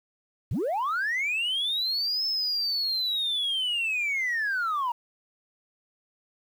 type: linear two-way sweep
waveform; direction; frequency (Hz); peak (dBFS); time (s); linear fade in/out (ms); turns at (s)
sine; up then down; 73.6 to 5274 to 925; -23; 0.51-4.92; 5; 2.26
effects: tanh soft clip ceiling -23 dBFS + 9-bit